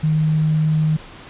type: tone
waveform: sine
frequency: 155.56 Hz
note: D#3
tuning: in tune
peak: -14 dBFS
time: 0.03-0.97 s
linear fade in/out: 10 ms
effects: pink hiss -39 dBFS RMS until 1.29 s + resampled to 8000 Hz